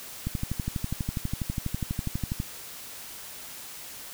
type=click train; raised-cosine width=5 ms; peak=-16 dBFS; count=27; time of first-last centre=0.27-2.401 s; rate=12.2 Hz; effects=white hiss -42 dBFS RMS until 4.13 s